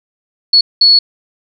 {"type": "tone bursts at uneven times", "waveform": "sine", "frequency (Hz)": 4390, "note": "C#8", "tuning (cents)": -18, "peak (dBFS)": -4, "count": 2, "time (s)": [[0.53, 0.61], [0.81, 0.99]], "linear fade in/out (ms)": 5, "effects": []}